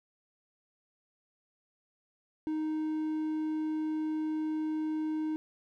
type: tone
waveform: triangle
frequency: 311.1 Hz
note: D#4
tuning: in tune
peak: -28 dBFS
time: 2.47-5.36 s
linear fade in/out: 0 ms
effects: none